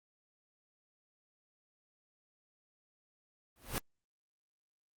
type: noise with exponential growth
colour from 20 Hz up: pink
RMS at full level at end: -31 dBFS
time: 3.56-3.78 s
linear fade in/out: 0 ms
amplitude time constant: 47 ms
effects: Opus 32 kbps